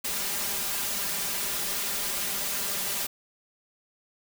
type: noise with comb filter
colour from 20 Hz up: white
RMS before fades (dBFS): -30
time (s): 0.04-3.07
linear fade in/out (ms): 10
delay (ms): 5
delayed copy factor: +1
effects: none